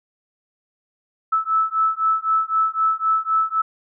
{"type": "beating tone pair", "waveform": "sine", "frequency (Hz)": [1307, 1310.9], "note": ["E6", "E6"], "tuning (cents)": [-15, -10], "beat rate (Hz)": 3.9, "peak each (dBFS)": [-20, -20], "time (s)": [1.32, 3.62], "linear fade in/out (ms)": 10, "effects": []}